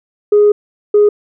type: tone bursts at uneven times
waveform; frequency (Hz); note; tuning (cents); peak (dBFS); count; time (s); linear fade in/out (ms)
sine; 415.3; G#4; 0; -4; 2; 0.32-0.52 / 0.94-1.09; 5
effects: tanh soft clip ceiling -2 dBFS